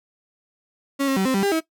35% pulse tone with pitch steps, 276.6 / 269.5 / 191.2 / 261.7 / 195.7 / 399.7 / 321.9 Hz, C#4 / C#4 / G3 / C4 / G3 / G4 / E4, -4 / -49 / -43 / 0 / -3 / +34 / -41 cents, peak -17 dBFS, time 0.99-1.606 s, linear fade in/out 20 ms, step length 88 ms, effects noise-tail reverb RT60 0.1 s tail -17 dB re dry

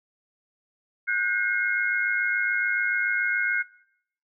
sine tone cluster, 1465 / 1572 / 2152 Hz, F#6 / G6 / C7, -18 / +4 / +48 cents, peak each -27 dBFS, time 1.07-3.63 s, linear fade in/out 20 ms, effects noise-tail reverb RT60 0.7 s tail -20 dB re dry

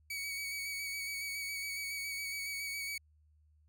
sawtooth tone with vibrato, 2253 Hz, C#7, 28 cents sharp, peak -34 dBFS, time 0.1-2.98 s, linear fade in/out 5 ms, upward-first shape square, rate 7.2 Hz, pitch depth 20 cents each way, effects added 76 Hz sine -64 dBFS peak until 3.68 s

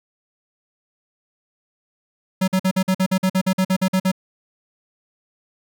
square tone bursts, 187.8 Hz, F#3, 26 cents sharp, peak -16 dBFS, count 15, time 2.41-4.117 s, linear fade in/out 10 ms, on 69 ms, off 48 ms, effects none

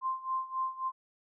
sine tone with tremolo, 1046.5 Hz, C6, in tune, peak -28 dBFS, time 0.01-0.92 s, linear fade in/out 50 ms, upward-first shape sine, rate 3.7 Hz, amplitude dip 85%, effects none

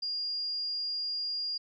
sine tone, 4826 Hz, D8, 46 cents sharp, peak -31 dBFS, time 0.02-1.58 s, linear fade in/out 10 ms, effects none

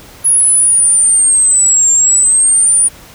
sine linear two-way sweep, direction down then up, 10548 to 7330 to 9560 Hz, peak -6 dBFS, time 0.24-2.89 s, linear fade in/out 20 ms, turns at 1.92 s, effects pink hiss -37 dBFS RMS until 3.14 s

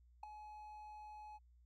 triangle tone with ADSR envelope, 847 Hz, G#5, 34 cents sharp, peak -38 dBFS, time 0.23-1.39 s, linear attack 5 ms, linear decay 4 ms, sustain -11 dB, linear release 32 ms, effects added 60 Hz sine -64 dBFS peak until 1.65 s

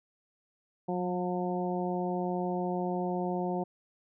harmonic tone with a mistuned harmonic, 179.3 Hz, F3, 46 cents sharp, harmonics 1 / 2 / 3 / 4 / 5, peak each -33 / -34 / -38 / -36 / -40 dBFS, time 0.88-3.64 s, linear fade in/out 10 ms, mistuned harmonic 1, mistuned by +20 cents, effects none

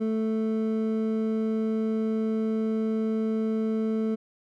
triangle tone pair together, 220.2 / 440.7 Hz, A3 / A4, +2 / +3 cents, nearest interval octave, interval 1201 cents, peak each -23 / -28 dBFS, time 0-4.16 s, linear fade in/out 20 ms, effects none

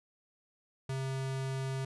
square tone, 133.4 Hz, C3, 34 cents sharp, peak -34 dBFS, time 0.89-1.85 s, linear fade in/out 5 ms, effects resampled to 24000 Hz

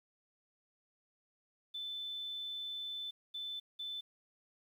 sine tone bursts at uneven times, 3520 Hz, A7, in tune, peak -39 dBFS, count 3, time 1.74-3.11 / 3.34-3.6 / 3.79-4.01 s, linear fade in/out 10 ms, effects 11-bit

